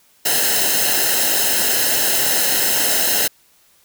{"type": "noise with comb filter", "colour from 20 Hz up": "white", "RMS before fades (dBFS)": -17, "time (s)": [0.25, 3.28], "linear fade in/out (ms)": 10, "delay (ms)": 0.86, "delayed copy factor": -0.75, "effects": ["white hiss -55 dBFS RMS until 3.84 s"]}